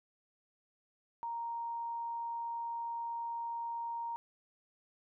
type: tone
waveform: sine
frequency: 932.3 Hz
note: A#5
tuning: in tune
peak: -36 dBFS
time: 1.23-4.16 s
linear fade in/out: 0 ms
effects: none